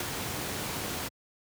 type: noise with ADSR envelope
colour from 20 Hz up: pink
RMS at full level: -28 dBFS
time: 0-1.09 s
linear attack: 4 ms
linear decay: 6 ms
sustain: -6 dB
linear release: 18 ms
effects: high-pass 80 Hz 12 dB/octave

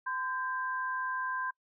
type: tone pair together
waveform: sine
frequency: 1024 / 1583.5 Hz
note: C6 / G6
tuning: -38 / +17 cents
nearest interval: minor sixth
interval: 755 cents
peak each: -34 / -35 dBFS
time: 0.06-1.51 s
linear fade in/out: 10 ms
effects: noise-tail reverb RT60 0.1 s tail -24 dB re dry

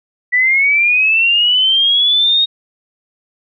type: linear sweep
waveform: sine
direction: up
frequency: 1953 to 3752 Hz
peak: -9 dBFS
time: 0.32-2.46 s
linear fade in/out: 20 ms
effects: none

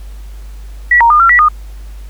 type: tone with pitch steps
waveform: sine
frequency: 1939 / 932 / 1213 / 1363 / 1947 / 1226 Hz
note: B6 / A#5 / D#6 / F6 / B6 / D#6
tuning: -32 / -1 / -44 / -43 / -25 / -26 cents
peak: -4 dBFS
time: 0.91-1.486 s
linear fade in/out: 5 ms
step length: 96 ms
effects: added 50 Hz sine -26 dBFS peak until 2.09 s + pink hiss -45 dBFS RMS until 2.09 s

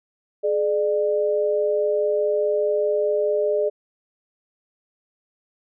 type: tone pair together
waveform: sine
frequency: 422.8 / 598 Hz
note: G#4 / D5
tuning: +31 / +31 cents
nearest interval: tritone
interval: 600 cents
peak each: -21 dBFS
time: 0.43-3.7 s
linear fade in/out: 20 ms
effects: none

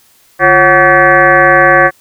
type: tone with frequency modulation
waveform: sine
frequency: 1140 Hz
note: C#6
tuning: 48 cents sharp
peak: -3 dBFS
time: 0.39-1.91 s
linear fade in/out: 50 ms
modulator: 198 Hz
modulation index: 3.9
effects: white hiss -48 dBFS RMS until 2 s

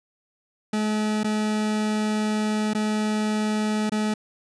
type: tone with dropouts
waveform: 40% pulse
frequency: 213.6 Hz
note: G#3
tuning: 49 cents sharp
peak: -21 dBFS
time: 0.73-4.14 s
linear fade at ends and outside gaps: 5 ms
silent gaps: 1.234-1.243 / 2.735-2.748 / 3.896-3.919 s
effects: resampled to 22050 Hz

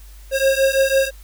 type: beating tone pair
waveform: square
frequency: 536 / 542 Hz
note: C5 / C#5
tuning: +42 / -39 cents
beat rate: 6 Hz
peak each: -18 / -18 dBFS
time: 0.31-1.11 s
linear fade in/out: 50 ms
effects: added 50 Hz sine -38 dBFS peak until 1.23 s + white hiss -50 dBFS RMS until 1.23 s

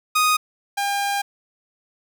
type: tone pair in turn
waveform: sawtooth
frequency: 1244 / 803.1 Hz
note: D#6 / G5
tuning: -1 / +42 cents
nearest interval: minor sixth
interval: 757 cents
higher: first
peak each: -12 / -17 dBFS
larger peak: first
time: 0.15-0.37 / 0.77-1.22 s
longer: second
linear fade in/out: 10 ms
effects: none

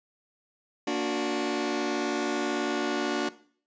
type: chord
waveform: sawtooth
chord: Bb augmented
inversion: none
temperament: just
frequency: 233.1 / 291.4 / 364.2 Hz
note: Bb3 / D4 / F#4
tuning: 0 / -13 / -27 cents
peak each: -30 / -25 / -27 dBFS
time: 0.87-3.29 s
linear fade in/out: 5 ms
effects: noise-tail reverb RT60 0.5 s tail -17 dB re dry + resampled to 16000 Hz

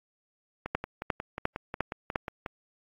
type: two click trains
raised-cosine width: 0.5 ms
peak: -11 / -19 dBFS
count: 5 / 11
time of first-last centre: 0.75-2.158 / 0.66-2.462 s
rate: 2.84 / 5.55 Hz
effects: AAC 32 kbps

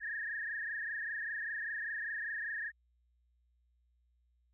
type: tone with frequency modulation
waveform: sine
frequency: 1760 Hz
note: A6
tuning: in tune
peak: -36 dBFS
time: 0-2.72 s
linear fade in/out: 50 ms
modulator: 25.1 Hz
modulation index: 4.1
effects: added 60 Hz sine -70 dBFS peak until 4.53 s

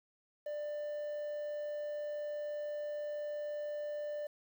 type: tone with quantisation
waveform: triangle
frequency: 593 Hz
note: D5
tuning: 17 cents sharp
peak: -35 dBFS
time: 0.46-4.27 s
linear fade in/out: 5 ms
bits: 10
effects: none

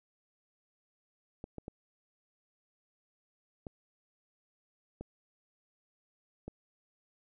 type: clicks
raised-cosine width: 2 ms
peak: -28 dBFS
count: 6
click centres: 1.441 / 1.583 / 1.681 / 3.668 / 5.01 / 6.48 s
effects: none

